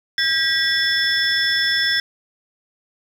sine tone cluster, 1609 / 1935 / 3442 / 5290 Hz, G6 / B6 / A7 / E8, +45 / -36 / -39 / +5 cents, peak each -21 dBFS, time 0.18-2 s, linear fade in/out 2 ms, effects tanh soft clip ceiling -9 dBFS + 7-bit

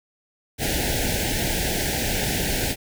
pink band-stop noise, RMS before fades -24 dBFS, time 0.58-2.76 s, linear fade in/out 50 ms, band 870 to 1500 Hz, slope 96 dB/octave, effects none

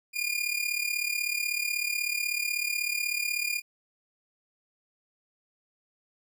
sawtooth tone with amplitude modulation, 2421 Hz, D#7, 48 cents flat, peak -21 dBFS, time 0.13-3.62 s, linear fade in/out 50 ms, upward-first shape sine, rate 36.2 Hz, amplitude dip 75%, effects none

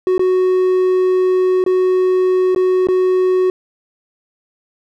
triangle tone with dropouts, 369.8 Hz, F#4, 1 cent flat, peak -9 dBFS, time 0.07-3.5 s, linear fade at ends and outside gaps 1 ms, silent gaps 0.18-0.194 / 1.64-1.663 / 2.548-2.561 / 2.871-2.886 s, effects none

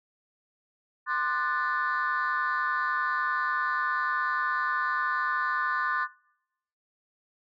sine chord, D dominant seventh, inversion third, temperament equal with one note detuned, 1046.5 / 1196.6 / 1480 / 1760 Hz, C6 / D6 / F#6 / A6, 0 / +32 / 0 / 0 cents, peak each -30 dBFS, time 1.06-6.08 s, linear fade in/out 50 ms, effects noise-tail reverb RT60 0.8 s tail -23 dB re dry + tanh soft clip ceiling -19 dBFS

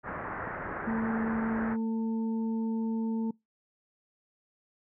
white low-pass noise, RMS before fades -37 dBFS, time 0.03-1.77 s, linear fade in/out 50 ms, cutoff 1800 Hz, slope 48 dB/octave
harmonic tone, 224.4 Hz, A3, 34 cents sharp, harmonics 1 / 2 / 4, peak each -28 / -40 / -45 dBFS, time 0.87-3.31 s, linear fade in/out 5 ms
effects noise-tail reverb RT60 0.2 s tail -25 dB re dry

